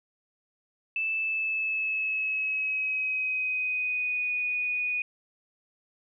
sine tone with pitch glide, 2635 to 2473 Hz, E7 to D#7, -1 to -11 cents, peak -26 dBFS, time 0.96-5.02 s, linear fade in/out 2 ms, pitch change -110 cents, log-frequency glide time 1.15-4.3 s, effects none

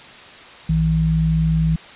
sine tone pair together, 60 / 160.18 Hz, B1 / E3, -49 / -49 cents, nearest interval octave + perfect fourth, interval 1700 cents, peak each -21 / -15 dBFS, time 0.69-1.76 s, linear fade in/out 5 ms, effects white hiss -40 dBFS RMS until 1.95 s + resampled to 8000 Hz

